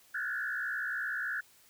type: tone with frequency modulation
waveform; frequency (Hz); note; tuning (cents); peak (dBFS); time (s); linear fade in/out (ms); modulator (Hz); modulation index
sine; 1587; G6; +21; -32; 0.14-1.41; 10; 63.2; 2.6
effects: white hiss -62 dBFS RMS until 1.69 s